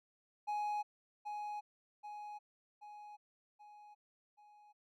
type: tone with echo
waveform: triangle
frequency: 835 Hz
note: G#5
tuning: 9 cents sharp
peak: -33 dBFS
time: 0.47-0.83 s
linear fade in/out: 20 ms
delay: 780 ms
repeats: 5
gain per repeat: -5 dB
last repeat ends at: 4.73 s
effects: none